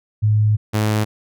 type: tone pair in turn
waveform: sine / sawtooth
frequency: 106.6 / 107.06 Hz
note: G#2 / A2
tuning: +46 / -47 cents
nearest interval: unison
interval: 7 cents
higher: second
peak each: -12 dBFS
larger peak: neither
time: 0.22-0.57 / 0.73-1.05 s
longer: first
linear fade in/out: 20 ms
effects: none